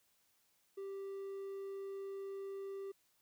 triangle tone, 392 Hz, G4, in tune, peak -40 dBFS, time 0.77-2.92 s, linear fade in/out 10 ms, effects white hiss -75 dBFS RMS until 3.21 s

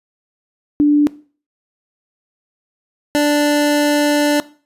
sine / 25% pulse tone pair in turn, 293.7 / 293.7 Hz, D4 / D4, 0 / 0 cents, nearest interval unison, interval 0 cents, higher neither, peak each -8 dBFS, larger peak neither, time 0.8-1.07 / 3.15-4.4 s, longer second, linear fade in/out 0 ms, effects noise-tail reverb RT60 0.4 s tail -19 dB re dry + resampled to 32000 Hz

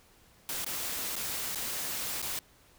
white noise with dropouts, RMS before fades -35 dBFS, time 0.49-2.39 s, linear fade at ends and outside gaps 1 ms, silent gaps 0.646-0.664 / 1.156-1.163 / 1.549-1.556 / 2.218-2.226 s, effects pink hiss -61 dBFS RMS until 2.78 s

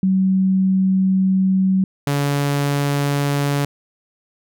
sine / sawtooth tone pair in turn, 189.5 / 142.5 Hz, F#3 / C#3, +42 / +48 cents, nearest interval perfect fourth, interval 494 cents, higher first, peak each -13 dBFS, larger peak neither, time 0.03-1.84 / 2.07-3.65 s, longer first, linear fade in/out 2 ms, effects none

